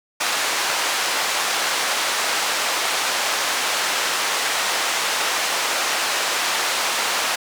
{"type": "band-pass noise", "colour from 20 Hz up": "pink", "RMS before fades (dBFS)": -22, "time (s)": [0.2, 7.36], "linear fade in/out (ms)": 10, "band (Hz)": [770, 8100], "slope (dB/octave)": 12, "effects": []}